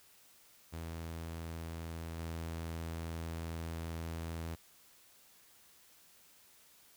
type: tone with level steps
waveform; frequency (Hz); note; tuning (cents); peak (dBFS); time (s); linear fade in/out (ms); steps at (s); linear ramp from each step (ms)
sawtooth; 82.41; E2; 0; -37 / -35; 0.72-4.56; 20; 2.18; 10
effects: white hiss -63 dBFS RMS until 6.96 s